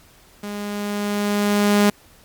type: tone with level ramp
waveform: sawtooth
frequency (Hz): 205.5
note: G#3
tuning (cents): -18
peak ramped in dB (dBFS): -24 to -8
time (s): 0.43-1.9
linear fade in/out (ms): 5
effects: pink hiss -51 dBFS RMS until 2.24 s + MP3 96 kbps